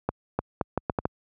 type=accelerating click train; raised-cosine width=1 ms; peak=-10 dBFS; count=7; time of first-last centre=0.09-1.054 s; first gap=300 ms; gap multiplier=0.74; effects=high-pass 60 Hz 12 dB/octave